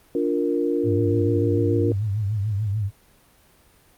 sine chord, Bb major, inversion first, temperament just, 291.4 / 349.6 / 466.2 Hz, D4 / F4 / Bb4, -13 / +2 / 0 cents, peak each -24 dBFS, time 0.15-1.92 s, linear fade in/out 2 ms
sine tone with vibrato, 103.83 Hz, G#2, in tune, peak -21 dBFS, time 0.83-2.91 s, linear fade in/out 50 ms, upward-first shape triangle, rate 6.8 Hz, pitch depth 140 cents each way
effects pink hiss -56 dBFS RMS until 3.97 s + Opus 32 kbps

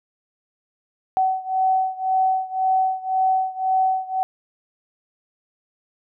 sine beating tone pair, 755 / 756.9 Hz, F#5 / F#5, +35 / +39 cents, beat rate 1.9 Hz, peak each -20 / -22 dBFS, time 1.17-4.23 s, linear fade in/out 0 ms, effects none

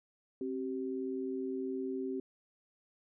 sine tone pair together, 265.2 / 384.6 Hz, C4 / G4, +23 / -33 cents, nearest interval tritone, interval 644 cents, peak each -37 / -37 dBFS, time 0.41-2.2 s, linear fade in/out 2 ms, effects none

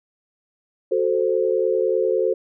sine chord, F# diminished, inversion none, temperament equal, 370 / 440 / 523.3 Hz, F#4 / A4 / C5, 0 / 0 / 0 cents, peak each -22 / -21 / -22 dBFS, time 0.91-2.34 s, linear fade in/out 10 ms, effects none

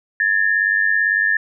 sine tone pair together, 1702.1 / 1800 Hz, G#6 / A6, +42 / +39 cents, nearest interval minor second, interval 97 cents, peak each -17 dBFS, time 0.2-1.37 s, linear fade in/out 2 ms, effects none

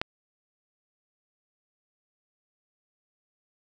click, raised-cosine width 0.3 ms, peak -11 dBFS, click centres 0.015 s, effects none

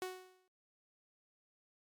sawtooth tone with exponential decay, 370 Hz, F#4, in tune, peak -33 dBFS, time 0.02-0.48 s, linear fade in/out 1 ms, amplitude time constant 98 ms, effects MP3 96 kbps

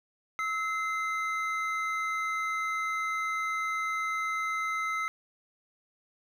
triangle tone pair together, 1300 / 2072 Hz, E6 / C7, -24 / -17 cents, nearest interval minor sixth, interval 807 cents, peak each -29 / -31 dBFS, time 0.39-5.08 s, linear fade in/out 0 ms, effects none

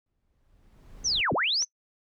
brown noise with exponential growth, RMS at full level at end -39 dBFS, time 0.06-1.21 s, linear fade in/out 2 ms, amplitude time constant 250 ms
sine linear two-way sweep, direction down then up, 6330 to 90 to 6330 Hz, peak -23 dBFS, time 1.04-1.65 s, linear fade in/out 20 ms, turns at 1.33 s
clicks, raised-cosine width 0.2 ms, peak -27 dBFS, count 2, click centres 1.622 / 1.625 s
effects noise-tail reverb RT60 0.1 s tail -22 dB re dry

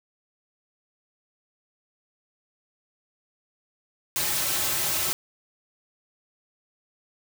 white noise with comb filter, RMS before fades -26 dBFS, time 4.16-5.13 s, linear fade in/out 0 ms, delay 4.2 ms, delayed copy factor -0.75, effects none

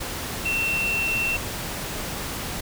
sine tone in noise, 2700 Hz, E7, 41 cents sharp, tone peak -22 dBFS, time 0.45-1.37 s, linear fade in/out 10 ms, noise pink, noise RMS -31 dBFS, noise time 0-2.61 s, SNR +6 dB, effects none

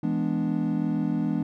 triangle chord, E dominant seventh, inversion none, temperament equal, 164.81 / 207.7 / 246.9 / 293.7 Hz, E3 / G#3 / B3 / D4, 0 / 0 / 0 / 0 cents, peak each -27 dBFS, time 0.03-1.43 s, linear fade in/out 5 ms, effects none

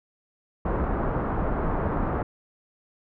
pink low-pass noise, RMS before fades -26 dBFS, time 0.65-2.23 s, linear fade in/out 5 ms, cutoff 1300 Hz, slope 24 dB/octave, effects none

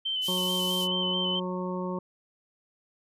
sine tone with vibrato, 3071 Hz, G7, 36 cents flat, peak -27 dBFS, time 0.05-1.4 s, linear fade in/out 10 ms, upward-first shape square, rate 4.6 Hz, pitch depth 25 cents each way
white high-pass noise, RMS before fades -37 dBFS, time 0.21-0.88 s, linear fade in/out 50 ms, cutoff 3200 Hz, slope 24 dB/octave
harmonic tone, 182.5 Hz, F#3, 24 cents flat, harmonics 1 / 2 / 3 / 5 / 6, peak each -32 / -35 / -37 / -39 / -40 dBFS, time 0.28-1.99 s, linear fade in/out 5 ms
effects resampled to 32000 Hz

